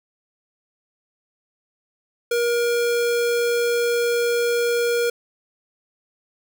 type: tone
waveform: square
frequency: 474.7 Hz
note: A#4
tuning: 31 cents sharp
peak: -19 dBFS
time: 2.31-5.1 s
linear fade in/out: 5 ms
effects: none